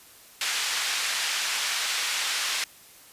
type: band-pass noise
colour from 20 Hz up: pink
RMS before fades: -28 dBFS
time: 0.41-2.64 s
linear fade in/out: 2 ms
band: 1800 to 7200 Hz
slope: 12 dB/octave
effects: white hiss -51 dBFS RMS until 3.12 s + resampled to 32000 Hz